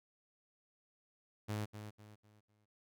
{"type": "tone with echo", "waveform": "sawtooth", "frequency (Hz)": 105.9, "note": "G#2", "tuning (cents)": 34, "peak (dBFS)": -33, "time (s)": [1.48, 1.66], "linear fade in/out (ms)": 20, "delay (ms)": 250, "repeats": 4, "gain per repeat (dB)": -9, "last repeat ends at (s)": 2.66, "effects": []}